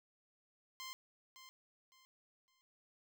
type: tone with echo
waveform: 10% pulse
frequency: 1046.5 Hz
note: C6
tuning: in tune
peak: -37 dBFS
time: 0.8-0.93 s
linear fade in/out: 0 ms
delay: 560 ms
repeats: 3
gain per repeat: -10 dB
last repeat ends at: 2.61 s
effects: none